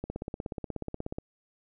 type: click train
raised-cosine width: 2 ms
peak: -21 dBFS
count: 20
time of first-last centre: 0.04-1.185 s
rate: 16.6 Hz
effects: none